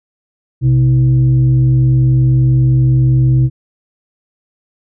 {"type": "tone with frequency modulation", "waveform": "sine", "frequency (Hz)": 129.3, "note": "C3", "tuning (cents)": -20, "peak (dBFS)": -7, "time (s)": [0.61, 3.5], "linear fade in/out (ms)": 50, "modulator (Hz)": 189, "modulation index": 0.37, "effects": []}